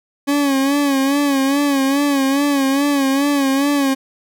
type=tone with vibrato; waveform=40% pulse; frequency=278.2 Hz; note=C#4; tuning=6 cents sharp; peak=-13 dBFS; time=0.27-3.95 s; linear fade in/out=20 ms; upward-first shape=sine; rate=2.4 Hz; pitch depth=66 cents each way; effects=none